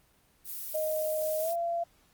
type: noise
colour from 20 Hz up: violet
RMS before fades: -38 dBFS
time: 0.44-1.56 s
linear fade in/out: 50 ms
type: tone with pitch glide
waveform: sine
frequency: 622.3 to 682.6 Hz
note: D#5 to F5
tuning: 0 to -40 cents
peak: -28 dBFS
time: 0.74-1.84 s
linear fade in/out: 10 ms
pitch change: +160 cents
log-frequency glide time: 1.4-1.53 s
effects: pink hiss -65 dBFS RMS until 2.13 s + Opus 24 kbps